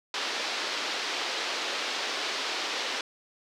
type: band-pass noise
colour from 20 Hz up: white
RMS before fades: -32 dBFS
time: 0.14-3.01 s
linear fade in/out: 2 ms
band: 300 to 4800 Hz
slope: 24 dB/octave
effects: none